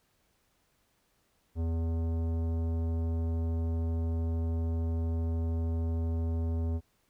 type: tone with tanh clipping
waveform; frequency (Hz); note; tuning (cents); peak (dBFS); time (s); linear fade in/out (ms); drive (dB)
sine; 82.41; E2; 0; -30; 1.55-6.81; 50; 15
effects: pink hiss -72 dBFS RMS until 7.09 s